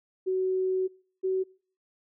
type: tone pair in turn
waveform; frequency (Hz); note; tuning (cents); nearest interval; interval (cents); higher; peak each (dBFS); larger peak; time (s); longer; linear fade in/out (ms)
sine; 374.4 / 377; F#4 / F#4; +20 / +32; unison; 12; second; -24; neither; 0.26-0.88 / 1.23-1.44; first; 20
effects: noise-tail reverb RT60 0.5 s tail -25 dB re dry